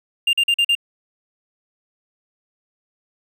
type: tone bursts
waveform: triangle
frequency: 2798 Hz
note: F7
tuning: 3 cents sharp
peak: -12 dBFS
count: 5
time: 0.27-0.752 s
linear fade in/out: 5 ms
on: 62 ms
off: 43 ms
effects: none